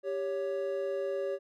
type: tone pair together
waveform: triangle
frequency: 394.6 / 558 Hz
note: G4 / C#5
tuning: +11 / +11 cents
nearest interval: tritone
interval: 600 cents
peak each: -32 / -31 dBFS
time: 0.03-1.39 s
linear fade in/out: 50 ms
effects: none